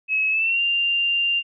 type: tone with pitch glide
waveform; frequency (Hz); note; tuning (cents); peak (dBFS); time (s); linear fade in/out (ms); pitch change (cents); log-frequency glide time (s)
sine; 2571 to 2788; E7 to F7; -44 to -4; -18; 0.08-1.43; 50; +140; 0.3-0.61
effects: none